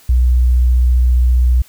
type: tone with vibrato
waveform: sine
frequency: 61.74 Hz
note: B1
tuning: in tune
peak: -8 dBFS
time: 0.09-1.62 s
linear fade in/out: 5 ms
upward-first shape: sine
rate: 15 Hz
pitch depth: 13 cents each way
effects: white hiss -46 dBFS RMS until 1.68 s